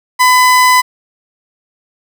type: tone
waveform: 30% pulse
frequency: 1005 Hz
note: B5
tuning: 30 cents sharp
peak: -3 dBFS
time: 0.19-0.82 s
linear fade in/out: 20 ms
effects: none